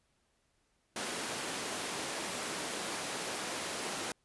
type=high-pass noise; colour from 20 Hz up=pink; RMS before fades=-38 dBFS; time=0.96-4.12 s; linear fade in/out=2 ms; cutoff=270 Hz; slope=12 dB/octave; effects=pink hiss -75 dBFS RMS until 4.24 s + resampled to 24000 Hz